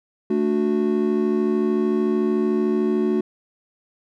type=chord; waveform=triangle; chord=D major; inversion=second; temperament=just; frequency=220.2 / 293.7 / 367.1 Hz; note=A3 / D4 / F#4; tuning=+2 / 0 / -14 cents; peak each=-20 / -23 / -19 dBFS; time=0.3-3.21 s; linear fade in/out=5 ms; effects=none